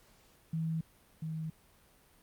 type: tone pair in turn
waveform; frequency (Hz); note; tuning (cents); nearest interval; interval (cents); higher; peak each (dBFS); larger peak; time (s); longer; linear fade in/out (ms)
sine; 161.7 / 158.92; E3 / D#3; -33 / +37; unison; 30; first; -31 / -35; first; 0.53-0.81 / 1.22-1.5; neither; 5
effects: pink hiss -64 dBFS RMS until 2.22 s + Opus 48 kbps